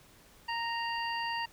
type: harmonic tone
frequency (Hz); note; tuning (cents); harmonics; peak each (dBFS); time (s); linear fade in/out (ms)
930; A#5; -4; 1 / 2 / 3 / 5; -34 / -38 / -39 / -43; 0.48-1.46; 10
effects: pink hiss -59 dBFS RMS until 1.52 s